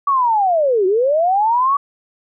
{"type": "linear two-way sweep", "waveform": "sine", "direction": "down then up", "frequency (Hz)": [1147, 360, 1147], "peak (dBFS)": -12, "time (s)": [0.07, 1.77], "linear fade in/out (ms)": 5, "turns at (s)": 0.86, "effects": []}